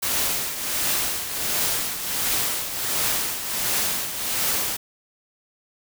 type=noise with tremolo; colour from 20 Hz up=white; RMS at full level=-22 dBFS; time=0.02-4.77 s; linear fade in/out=10 ms; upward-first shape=triangle; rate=1.4 Hz; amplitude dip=65%; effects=none